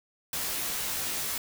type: noise with comb filter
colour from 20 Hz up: white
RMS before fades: -32 dBFS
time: 0.33-1.38 s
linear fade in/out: 2 ms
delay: 16 ms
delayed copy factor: -0.75
effects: none